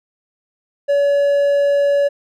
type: tone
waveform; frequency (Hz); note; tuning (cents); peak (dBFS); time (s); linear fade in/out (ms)
triangle; 568; C#5; +42; -10; 0.88-2.09; 20
effects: none